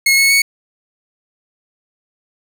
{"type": "tone with pitch steps", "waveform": "sawtooth", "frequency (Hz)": [2172, 2196, 2220], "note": ["C#7", "C#7", "C#7"], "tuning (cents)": [-36, -17, 2], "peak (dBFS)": -6, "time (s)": [0.06, 0.42], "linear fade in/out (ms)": 5, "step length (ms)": 120, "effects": []}